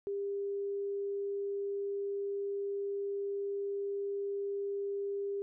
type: tone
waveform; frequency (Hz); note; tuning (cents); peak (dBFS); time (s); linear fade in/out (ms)
sine; 400.1; G4; +35; -33; 0.07-5.42; 0
effects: none

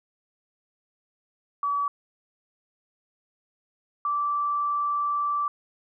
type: tone pair in turn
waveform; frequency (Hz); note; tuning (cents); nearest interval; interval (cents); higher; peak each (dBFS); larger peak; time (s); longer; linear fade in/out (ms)
sine; 1144 / 1165.3; D6 / D6; -46 / -14; unison; 32; second; -23; neither; 1.63-1.88 / 4.05-5.48; second; 2
effects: none

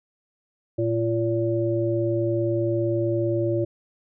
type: harmonic tone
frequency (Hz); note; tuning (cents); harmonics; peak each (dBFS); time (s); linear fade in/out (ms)
114.7; A#2; -28; 1 / 3 / 5; -26 / -23 / -27; 0.78-3.65; 10
effects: none

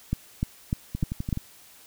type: two click trains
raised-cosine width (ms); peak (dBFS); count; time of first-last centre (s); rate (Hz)
5; -17 / -12; 6 / 5; 0.95-1.374 / 0.13-1.328; 11.8 / 3.34
effects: white hiss -52 dBFS RMS until 1.86 s

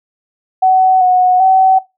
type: tone with pitch steps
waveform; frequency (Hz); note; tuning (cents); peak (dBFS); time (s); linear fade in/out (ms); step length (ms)
sine; 751 / 733 / 759; F#5 / F#5 / F#5; +26 / -16 / +44; -6; 0.62-1.79; 10; 390
effects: noise-tail reverb RT60 0.2 s tail -17 dB re dry

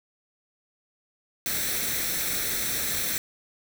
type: noise with comb filter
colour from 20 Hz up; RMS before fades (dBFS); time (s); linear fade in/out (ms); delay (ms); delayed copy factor
white; -28; 1.46-3.18; 0; 0.51; +0.6
effects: none

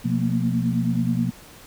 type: tone cluster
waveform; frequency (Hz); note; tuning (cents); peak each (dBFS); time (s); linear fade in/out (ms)
sine; 125.5 / 176.7 / 227.1 / 236.5; B2 / F3 / A#3 / A#3; +28 / +21 / -45 / +25; -25; 0.04-1.31; 20
effects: pink hiss -46 dBFS RMS until 1.66 s

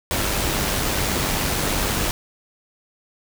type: noise with amplitude modulation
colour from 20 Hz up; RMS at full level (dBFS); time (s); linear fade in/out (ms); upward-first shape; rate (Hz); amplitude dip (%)
pink; -21; 0.11-2.11; 0; sine; 98.5; 30
effects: none

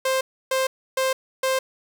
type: tone bursts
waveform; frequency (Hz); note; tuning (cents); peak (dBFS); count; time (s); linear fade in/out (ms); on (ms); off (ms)
sawtooth; 525; C5; +6; -16; 4; 0.05-1.59; 5; 160; 300
effects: none

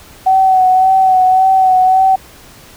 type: tone with vibrato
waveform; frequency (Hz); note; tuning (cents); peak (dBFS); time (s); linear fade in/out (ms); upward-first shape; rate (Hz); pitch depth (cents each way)
sine; 753; F#5; +30; -6; 0.26-2.16; 10; sine; 1.8; 27
effects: pink hiss -39 dBFS RMS until 2.76 s

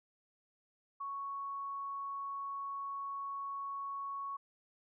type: tone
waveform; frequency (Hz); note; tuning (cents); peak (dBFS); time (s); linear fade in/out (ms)
sine; 1110; C#6; +2; -38; 1-4.37; 10
effects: none

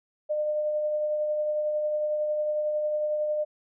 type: tone with tremolo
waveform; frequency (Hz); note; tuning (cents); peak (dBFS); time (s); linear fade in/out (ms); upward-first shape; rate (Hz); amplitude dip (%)
sine; 604; D5; +48; -23; 0.29-3.45; 20; triangle; 11; 30
effects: none

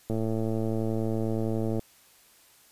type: click train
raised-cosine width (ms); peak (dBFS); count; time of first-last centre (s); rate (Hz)
2; -17; 189; 0.1-1.794; 111
effects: white hiss -58 dBFS RMS until 2.71 s + resampled to 32000 Hz

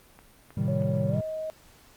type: click train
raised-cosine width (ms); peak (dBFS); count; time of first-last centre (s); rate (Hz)
0.5; -33; 3; 0.19-0.821; 3.17
type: chord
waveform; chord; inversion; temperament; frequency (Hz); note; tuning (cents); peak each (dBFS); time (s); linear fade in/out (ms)
triangle; A half-diminished seventh; none; equal; 110 / 130.81 / 155.56 / 196; A2 / C3 / Eb3 / G3; 0 / 0 / 0 / 0; -28; 0.57-1.21; 5
type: tone with pitch glide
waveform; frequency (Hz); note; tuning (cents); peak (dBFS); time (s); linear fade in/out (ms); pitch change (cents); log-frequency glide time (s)
sine; 554.4 to 629.5; C#5 to D#5; 0 to +20; -30; 0.68-1.5; 0; +220; 1.08-1.17
effects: pink hiss -56 dBFS RMS until 1.96 s + Opus 32 kbps

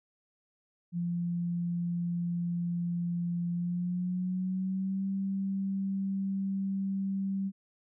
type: tone with pitch glide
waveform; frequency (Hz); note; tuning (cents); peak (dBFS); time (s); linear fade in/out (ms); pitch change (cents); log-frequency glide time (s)
sine; 173.1 to 194.3; F3 to G3; -15 to -15; -29; 0.92-7.52; 50; +200; 3.52-5.07
effects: none

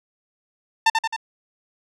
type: tone with echo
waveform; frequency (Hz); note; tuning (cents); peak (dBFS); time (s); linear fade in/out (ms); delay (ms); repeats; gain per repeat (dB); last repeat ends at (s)
sawtooth; 897; A5; +33; -9; 0.86-0.9; 5; 88; 3; -4; 1.164
effects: low-pass 6000 Hz 12 dB/octave

